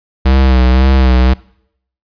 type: tone with vibrato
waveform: square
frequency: 64.6 Hz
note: C2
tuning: 21 cents flat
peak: -7 dBFS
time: 0.25-1.34 s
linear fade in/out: 10 ms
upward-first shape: sine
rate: 1.9 Hz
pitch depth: 49 cents each way
effects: noise-tail reverb RT60 0.7 s tail -23 dB re dry + resampled to 11025 Hz